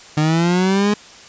30% pulse linear sweep, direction up, 150 to 210 Hz, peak -11 dBFS, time 0.17-0.94 s, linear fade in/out 5 ms, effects white hiss -41 dBFS RMS until 1.28 s + resampled to 16000 Hz

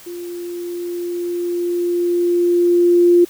sine tone with level ramp, 349.2 Hz, F4, in tune, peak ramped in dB -27 to -7 dBFS, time 0.06-3.25 s, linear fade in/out 10 ms, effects white hiss -42 dBFS RMS until 3.29 s

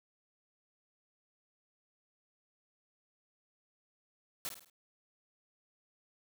white noise with echo, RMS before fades -39 dBFS, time 4.45-4.49 s, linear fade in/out 0 ms, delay 52 ms, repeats 4, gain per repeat -7 dB, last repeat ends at 4.698 s, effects none

